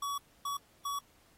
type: tone bursts at uneven times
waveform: square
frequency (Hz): 1131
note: C#6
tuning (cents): +34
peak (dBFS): -34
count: 3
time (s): 0.02-0.18 / 0.45-0.57 / 0.85-0.99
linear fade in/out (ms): 5
effects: pink hiss -66 dBFS RMS until 1.37 s + AAC 48 kbps